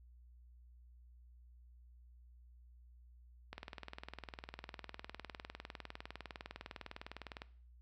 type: click train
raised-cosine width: 0.3 ms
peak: -29 dBFS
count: 78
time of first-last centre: 3.53-7.419 s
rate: 19.8 Hz
effects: noise-tail reverb RT60 0.5 s tail -18 dB re dry + added 60 Hz sine -58 dBFS peak until 7.81 s